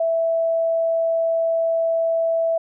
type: tone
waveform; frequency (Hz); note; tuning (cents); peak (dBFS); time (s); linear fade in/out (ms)
sine; 659.3; E5; 0; -17; 0-2.58; 5
effects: none